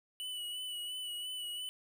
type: tone with vibrato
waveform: square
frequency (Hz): 2960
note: F#7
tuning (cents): 0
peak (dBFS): -39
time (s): 0.2-1.69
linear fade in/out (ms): 0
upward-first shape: sine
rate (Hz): 2.9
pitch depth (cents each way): 32
effects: 11-bit